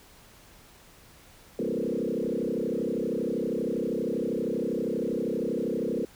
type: tone with frequency modulation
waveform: sine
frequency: 349.2 Hz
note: F4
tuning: in tune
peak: -26 dBFS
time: 1.59-6.05 s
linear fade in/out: 2 ms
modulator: 32.6 Hz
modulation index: 4.8
effects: pink hiss -54 dBFS RMS until 6.15 s